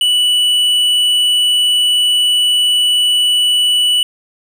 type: tone with tanh clipping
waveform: triangle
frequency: 2959 Hz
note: F#7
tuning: 1 cent flat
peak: -11 dBFS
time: 0.01-4.03 s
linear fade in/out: 2 ms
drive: 11 dB
effects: none